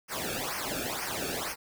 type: noise with flanger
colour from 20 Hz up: pink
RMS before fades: -34 dBFS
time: 0.08-1.56 s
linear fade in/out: 50 ms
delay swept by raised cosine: 0.26 to 1.02 ms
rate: 2.1 Hz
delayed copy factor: -0.9
effects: none